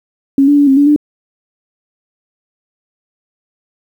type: tone with pitch steps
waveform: sine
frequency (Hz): 274.8 / 289.2 / 286.8 / 269.1 / 286.4 / 296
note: C#4 / D4 / D4 / C4 / D4 / D4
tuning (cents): -15 / -27 / -41 / +49 / -43 / +14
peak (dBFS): -5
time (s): 0.38-0.962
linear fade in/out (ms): 2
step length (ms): 97
effects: 7-bit